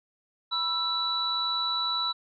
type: tone cluster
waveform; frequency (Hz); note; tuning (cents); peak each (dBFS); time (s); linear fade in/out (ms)
sine; 980 / 1330 / 3941; B5 / E6 / B7; -14 / +15 / -4; -35 / -32 / -27; 0.51-2.13; 20
effects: none